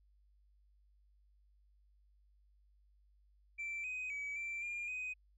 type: tone with pitch steps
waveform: sine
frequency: 2340 / 2509 / 2281 / 2346 / 2406 / 2505 Hz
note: D7 / D#7 / C#7 / D7 / D7 / D#7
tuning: -7 / +14 / +49 / -2 / +41 / +11 cents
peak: -37 dBFS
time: 3.58-5.14 s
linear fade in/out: 20 ms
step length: 260 ms
effects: tanh soft clip ceiling -37 dBFS + added 50 Hz sine -66 dBFS peak until 5.37 s